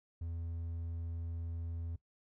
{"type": "tone", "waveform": "triangle", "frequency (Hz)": 83.7, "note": "E2", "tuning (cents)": 27, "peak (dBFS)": -36, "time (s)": [0.21, 1.96], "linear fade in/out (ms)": 5, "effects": ["noise-tail reverb RT60 0.1 s tail -18 dB re dry"]}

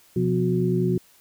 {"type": "tone cluster", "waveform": "sine", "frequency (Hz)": [126.4, 176.3, 250.9, 365.2], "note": ["B2", "F3", "B3", "F#4"], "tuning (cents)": [41, 17, 28, -23], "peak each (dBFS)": [-25, -23, -30, -24], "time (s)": [0.16, 0.98], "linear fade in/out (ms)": 5, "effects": ["white hiss -56 dBFS RMS until 1.2 s"]}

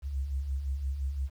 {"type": "beating tone pair", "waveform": "sine", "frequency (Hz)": [63.3, 69.1], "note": ["B1", "C#2"], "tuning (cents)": [43, -5], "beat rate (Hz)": 5.8, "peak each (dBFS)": [-39, -30], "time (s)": [0.02, 1.3], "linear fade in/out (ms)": 50, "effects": ["10-bit"]}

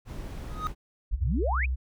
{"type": "noise", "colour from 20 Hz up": "brown", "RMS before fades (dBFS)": -37, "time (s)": [0.05, 0.75], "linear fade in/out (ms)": 50}
{"type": "tone with exponential growth", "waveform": "triangle", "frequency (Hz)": 1251, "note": "D#6", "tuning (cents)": 9, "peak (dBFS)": -23, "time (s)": [0.45, 0.67], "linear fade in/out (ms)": 0, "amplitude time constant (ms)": 47}
{"type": "exponential sweep", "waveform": "sine", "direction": "up", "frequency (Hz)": [35.35, 2637], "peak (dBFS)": -27, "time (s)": [1.11, 1.66], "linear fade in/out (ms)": 10}
{"type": "tone", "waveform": "sine", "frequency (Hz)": 64.2, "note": "C2", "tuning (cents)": -32, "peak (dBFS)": -25, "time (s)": [1.12, 1.76], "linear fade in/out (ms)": 20}
{"effects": []}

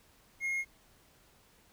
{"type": "tone", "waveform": "triangle", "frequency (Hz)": 2148, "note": "C7", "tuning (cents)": 45, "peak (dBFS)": -29, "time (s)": [0.4, 0.65], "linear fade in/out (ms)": 50, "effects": ["pink hiss -64 dBFS RMS until 1.72 s"]}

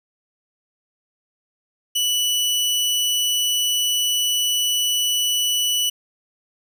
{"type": "tone", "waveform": "sawtooth", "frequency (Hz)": 2960, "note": "F#7", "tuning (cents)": 0, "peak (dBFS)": -15, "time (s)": [1.95, 5.9], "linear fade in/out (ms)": 10, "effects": []}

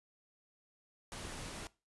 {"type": "noise", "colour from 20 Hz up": "pink", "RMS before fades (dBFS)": -45, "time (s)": [1.12, 1.67], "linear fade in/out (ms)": 0, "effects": ["noise-tail reverb RT60 0.3 s tail -21 dB re dry", "resampled to 24000 Hz"]}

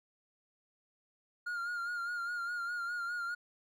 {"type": "tone with vibrato", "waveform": "triangle", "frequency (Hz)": 1413, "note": "F6", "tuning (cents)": 20, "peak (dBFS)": -33, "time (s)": [1.46, 3.35], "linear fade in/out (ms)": 10, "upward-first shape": "sine", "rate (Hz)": 4.9, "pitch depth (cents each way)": 42, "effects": []}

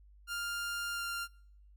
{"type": "tone with pitch glide", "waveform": "sawtooth", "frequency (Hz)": [1400, 1391.9], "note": ["F6", "F6"], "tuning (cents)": [4, -6], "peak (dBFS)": -32, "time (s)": [0.27, 1.28], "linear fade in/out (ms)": 50, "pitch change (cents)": -10, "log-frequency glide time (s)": [0.93, 1.03], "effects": ["noise-tail reverb RT60 0.7 s tail -26 dB re dry", "added 50 Hz sine -56 dBFS peak until 1.76 s"]}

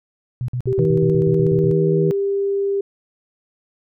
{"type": "tone bursts", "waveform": "sine", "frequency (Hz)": 124.2, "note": "B2", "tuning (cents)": 10, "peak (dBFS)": -20, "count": 11, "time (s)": [0.41, 1.713], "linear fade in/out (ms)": 0, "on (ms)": 73, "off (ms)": 50}
{"type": "tone with pitch glide", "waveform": "sine", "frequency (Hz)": [388.2, 397.3], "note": ["G4", "G4"], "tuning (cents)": [-17, 23], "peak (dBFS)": -17, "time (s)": [0.67, 2.81], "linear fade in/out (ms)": 5, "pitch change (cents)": 40, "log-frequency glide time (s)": [1.19, 1.95]}
{"type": "harmonic tone", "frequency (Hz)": 160, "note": "D#3", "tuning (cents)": 49, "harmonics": [1, 2, 3], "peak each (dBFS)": [-17, -26, -23], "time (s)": [0.79, 2.11], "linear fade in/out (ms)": 0}
{"effects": []}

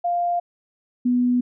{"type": "tone pair in turn", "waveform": "sine", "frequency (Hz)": [698.5, 246.5], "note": ["F5", "B3"], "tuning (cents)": [0, -3], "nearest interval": "octave + tritone", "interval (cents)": 1803, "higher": "first", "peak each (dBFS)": [-19, -16], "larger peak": "second", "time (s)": [[0.04, 0.4], [1.05, 1.41]], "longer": "neither", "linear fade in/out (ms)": 10, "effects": []}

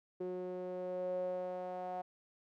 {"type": "tone with band-pass filter sweep", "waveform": "sawtooth", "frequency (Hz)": 181.9, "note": "F#3", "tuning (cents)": -29, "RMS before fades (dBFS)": -40, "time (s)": [0.2, 2.02], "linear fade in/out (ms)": 10, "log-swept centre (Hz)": [410, 700], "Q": 7.5, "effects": []}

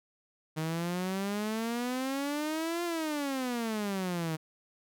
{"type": "exponential two-way sweep", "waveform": "sawtooth", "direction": "up then down", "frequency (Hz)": [155.4, 349.2, 155.4], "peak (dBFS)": -27, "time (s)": [0.56, 4.37], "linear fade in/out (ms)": 20, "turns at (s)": 2.84, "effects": []}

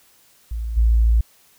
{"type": "tone with level steps", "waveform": "sine", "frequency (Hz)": 56.5, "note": "A1", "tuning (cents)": 47, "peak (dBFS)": [-23, -12], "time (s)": [0.51, 1.21], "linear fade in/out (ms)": 5, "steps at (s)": 0.76, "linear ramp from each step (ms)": 20, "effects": ["white hiss -55 dBFS RMS until 1.58 s"]}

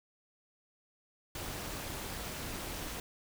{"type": "noise with amplitude modulation", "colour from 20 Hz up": "pink", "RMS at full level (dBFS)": -38, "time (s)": [1.35, 3], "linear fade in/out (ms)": 2, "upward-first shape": "sine", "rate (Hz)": 265, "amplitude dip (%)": 60, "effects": []}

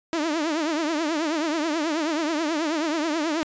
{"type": "tone with vibrato", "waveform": "sawtooth", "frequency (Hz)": 314.1, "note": "D#4", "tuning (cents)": 16, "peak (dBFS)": -19, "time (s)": [0.13, 3.43], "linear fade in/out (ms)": 0, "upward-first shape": "triangle", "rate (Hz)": 9.3, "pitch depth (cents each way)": 160, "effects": ["resampled to 16000 Hz"]}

